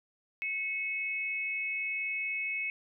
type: tone pair together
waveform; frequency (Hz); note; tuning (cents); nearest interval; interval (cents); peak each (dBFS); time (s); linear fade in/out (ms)
sine; 2198 / 2557; C#7 / D#7; -15 / +47; minor third; 262; -34 / -34; 0.42-2.7; 0
effects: none